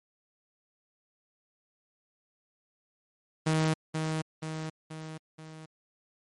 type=tone with echo; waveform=sawtooth; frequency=157.8 Hz; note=D#3; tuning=25 cents sharp; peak=-20 dBFS; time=3.46-3.74 s; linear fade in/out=10 ms; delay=480 ms; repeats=4; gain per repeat=-5 dB; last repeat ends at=5.66 s; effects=MP3 48 kbps